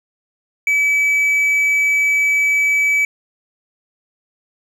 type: tone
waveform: triangle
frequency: 2293 Hz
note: D7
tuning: 42 cents flat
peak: -11 dBFS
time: 0.67-3.05 s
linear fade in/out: 2 ms
effects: none